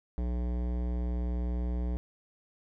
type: tone with hard clipping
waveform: sine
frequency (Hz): 60.5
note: B1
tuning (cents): -35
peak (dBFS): -31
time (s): 0.18-1.97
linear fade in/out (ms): 0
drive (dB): 17
effects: none